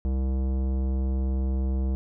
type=tone with tanh clipping; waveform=sine; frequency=65.6 Hz; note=C2; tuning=5 cents sharp; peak=-25 dBFS; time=0.05-1.95 s; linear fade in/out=0 ms; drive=16 dB; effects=none